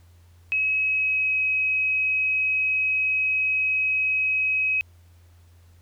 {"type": "tone with pitch glide", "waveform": "sine", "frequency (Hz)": [2559, 2543], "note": ["D#7", "D#7"], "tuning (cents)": [48, 37], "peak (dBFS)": -20, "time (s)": [0.52, 4.81], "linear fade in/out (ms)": 0, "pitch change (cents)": -11, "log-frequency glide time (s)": [0.78, 1.37], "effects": ["added 86 Hz sine -50 dBFS peak until 5.81 s", "pink hiss -63 dBFS RMS until 5.81 s"]}